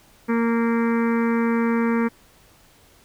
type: harmonic tone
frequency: 231.4 Hz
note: A#3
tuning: 13 cents flat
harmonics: 1 / 2 / 4 / 5 / 6 / 7 / 8 / 9 / 10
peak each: -19 / -25 / -31 / -33 / -35 / -36 / -37 / -38 / -39 dBFS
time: 0.28-2.09 s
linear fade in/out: 20 ms
effects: pink hiss -54 dBFS RMS until 3.04 s